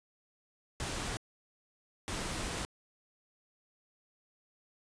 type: noise bursts at uneven times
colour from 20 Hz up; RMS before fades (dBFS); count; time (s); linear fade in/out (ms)
pink; -37; 2; 0.8-1.17 / 2.08-2.65; 0
effects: resampled to 22050 Hz